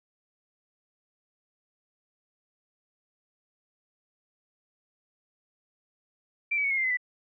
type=tone with pitch steps; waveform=sine; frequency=2349 / 2283 / 2220 / 2158 / 2098 / 2039 / 1982.1 Hz; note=D7 / D7 / C#7 / C#7 / C7 / C7 / B6; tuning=0 / -50 / +2 / -47 / +4 / -45 / +6 cents; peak=-24 dBFS; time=6.51-6.972 s; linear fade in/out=10 ms; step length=66 ms; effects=none